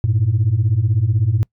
sine beating tone pair, 98.4 / 114.4 Hz, G2 / A#2, +7 / -32 cents, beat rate 16 Hz, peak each -16 / -14 dBFS, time 0.04-1.43 s, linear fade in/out 0 ms, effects noise-tail reverb RT60 0.1 s tail -26 dB re dry + tanh soft clip ceiling -9 dBFS

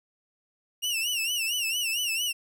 sawtooth tone with vibrato, 2794 Hz, F7, in tune, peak -23 dBFS, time 0.82-2.33 s, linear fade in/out 20 ms, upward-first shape sine, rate 4.4 Hz, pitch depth 120 cents each way, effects none

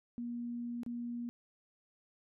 sine tone with dropouts, 238.6 Hz, A#3, 41 cents sharp, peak -37 dBFS, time 0.18-1.29 s, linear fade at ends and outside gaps 0 ms, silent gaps 0.833-0.863 s, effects none

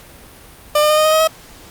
30% pulse tone with pitch steps, 598 / 604.6 / 611.3 / 618 / 624.8 / 631.7 / 638.7 Hz, D5 / D#5 / D#5 / D#5 / D#5 / D#5 / D#5, +31 / -50 / -31 / -12 / +7 / +26 / +45 cents, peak -8 dBFS, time 0.75-1.275 s, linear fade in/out 5 ms, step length 75 ms, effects pink hiss -41 dBFS RMS until 1.7 s + Opus 48 kbps

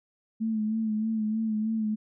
sine tone with vibrato, 218.6 Hz, A3, 11 cents flat, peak -25 dBFS, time 0.4-1.96 s, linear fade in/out 20 ms, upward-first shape sine, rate 3.2 Hz, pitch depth 41 cents each way, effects none

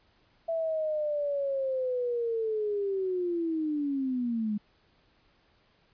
sine linear sweep, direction down, 664 to 205 Hz, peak -27 dBFS, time 0.48-4.58 s, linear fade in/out 10 ms, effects pink hiss -66 dBFS RMS until 5.93 s + resampled to 11025 Hz

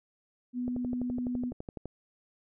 sine tone, 247.1 Hz, B3, 1 cent sharp, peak -30 dBFS, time 0.53-1.53 s, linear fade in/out 50 ms
click train, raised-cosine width 2 ms, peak -25 dBFS, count 15, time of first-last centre 0.68-1.856 s, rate 11.9 Hz
effects none

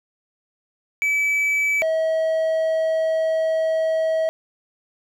triangle tone pair in turn, 2299 / 641.8 Hz, D7 / E5, -37 / -46 cents, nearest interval octave + minor seventh, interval 2209 cents, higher first, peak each -16 dBFS, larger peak neither, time 1.02-1.82 / 1.82-4.29 s, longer second, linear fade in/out 0 ms, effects none

